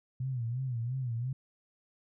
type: tone with vibrato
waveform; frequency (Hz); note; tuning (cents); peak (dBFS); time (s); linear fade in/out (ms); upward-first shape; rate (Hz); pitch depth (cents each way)
sine; 123.47; B2; 0; -31; 0.2-1.33; 5; sine; 2.9; 130
effects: none